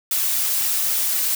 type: noise with flanger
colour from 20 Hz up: blue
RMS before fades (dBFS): -21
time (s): 0.11-1.35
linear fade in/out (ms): 2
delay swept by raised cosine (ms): 1.8 to 6.3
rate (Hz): 3.8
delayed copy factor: -0.6
effects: none